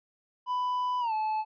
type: tone with pitch glide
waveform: triangle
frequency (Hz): 995 to 866.2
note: B5 to A5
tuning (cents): +13 to -27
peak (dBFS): -25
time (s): 0.46-1.45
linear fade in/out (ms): 50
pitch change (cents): -240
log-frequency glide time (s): 1-1.13
effects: resampled to 11025 Hz